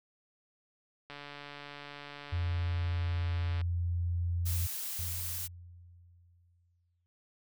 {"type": "click train", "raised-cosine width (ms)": 0.3, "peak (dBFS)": -29, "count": 363, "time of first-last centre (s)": [1.1, 3.614], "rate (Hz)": 144}
{"type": "tone with pitch glide", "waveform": "sine", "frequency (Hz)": [87.31, 86.56], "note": ["F2", "F2"], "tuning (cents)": [0, -15], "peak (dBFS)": -29, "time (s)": [2.32, 4.67], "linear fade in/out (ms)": 10, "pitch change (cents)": -15, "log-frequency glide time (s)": [2.77, 3.46]}
{"type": "noise", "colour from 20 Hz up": "blue", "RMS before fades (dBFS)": -38, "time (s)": [4.45, 5.48], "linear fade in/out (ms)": 20}
{"type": "tone with exponential decay", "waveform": "sine", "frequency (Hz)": 87.31, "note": "F2", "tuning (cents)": 0, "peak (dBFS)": -35, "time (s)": [4.99, 7.06], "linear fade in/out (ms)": 0, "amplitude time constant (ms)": 450}
{"effects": []}